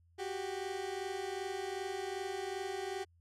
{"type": "tone pair together", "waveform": "30% pulse", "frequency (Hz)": [371.4, 394], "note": ["F#4", "G4"], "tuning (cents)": [7, 9], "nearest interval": "minor second", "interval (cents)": 102, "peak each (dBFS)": [-38, -37], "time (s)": [0.18, 3.05], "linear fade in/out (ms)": 20, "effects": ["added 85 Hz sine -64 dBFS peak until 3.2 s", "low-pass 9000 Hz 12 dB/octave"]}